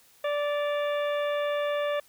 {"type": "harmonic tone with a mistuned harmonic", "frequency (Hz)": 584, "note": "D5", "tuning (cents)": -10, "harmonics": [1, 2, 3, 4, 5, 6], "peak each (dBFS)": [-26, -35, -37, -42, -44, -43], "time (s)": [0.24, 2], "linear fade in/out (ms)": 5, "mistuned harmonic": 5, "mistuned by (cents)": -66, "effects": ["white hiss -59 dBFS RMS until 2.08 s"]}